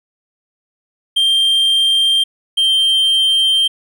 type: tone pair in turn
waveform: triangle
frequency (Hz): 3174 / 3148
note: G7 / G7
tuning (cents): +21 / +7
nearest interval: unison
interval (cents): 14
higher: first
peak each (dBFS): -9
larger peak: neither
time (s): 1.16-2.24 / 2.57-3.68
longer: second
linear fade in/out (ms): 10
effects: none